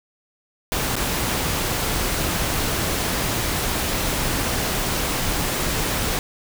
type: noise with dropouts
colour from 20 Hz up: pink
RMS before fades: -23 dBFS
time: 0.72-6.19 s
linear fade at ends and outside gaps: 0 ms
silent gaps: 0.955-0.965 s
effects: none